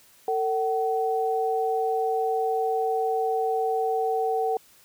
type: tone pair together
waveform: sine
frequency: 450 / 756.8 Hz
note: A4 / F#5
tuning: +39 / +39 cents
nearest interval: major sixth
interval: 900 cents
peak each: -25 dBFS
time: 0.28-4.57 s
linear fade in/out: 2 ms
effects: white hiss -56 dBFS RMS until 4.84 s